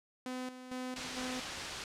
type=tone with tremolo; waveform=sawtooth; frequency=254.1 Hz; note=B3; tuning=49 cents sharp; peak=-34 dBFS; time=0.26-1.4 s; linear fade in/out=2 ms; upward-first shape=square; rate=2.2 Hz; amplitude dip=65%
type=low-pass noise; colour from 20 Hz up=white; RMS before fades=-43 dBFS; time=0.96-1.84 s; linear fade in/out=2 ms; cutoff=5100 Hz; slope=12 dB/octave
effects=low-pass 10000 Hz 12 dB/octave